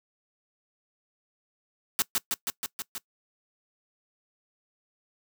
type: noise with echo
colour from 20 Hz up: white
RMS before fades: -24 dBFS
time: 1.99-2.02 s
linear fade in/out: 0 ms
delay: 160 ms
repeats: 6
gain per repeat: -2 dB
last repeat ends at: 2.98 s
effects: noise-tail reverb RT60 0.1 s tail -22 dB re dry + high-pass 100 Hz 12 dB/octave